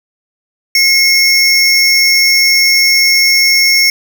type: tone pair together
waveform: square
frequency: 2161 / 5445 Hz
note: C#7 / F8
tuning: -45 / -45 cents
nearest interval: octave + major third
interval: 1600 cents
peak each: -10 dBFS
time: 0.75-3.9 s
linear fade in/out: 2 ms
effects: 7-bit